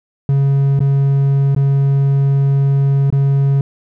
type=tone with dropouts; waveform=triangle; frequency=138.4 Hz; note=C#3; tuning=2 cents flat; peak=-8 dBFS; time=0.29-3.61 s; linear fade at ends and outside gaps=2 ms; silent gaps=0.792-0.804 / 1.549-1.563 / 3.103-3.125 s; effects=none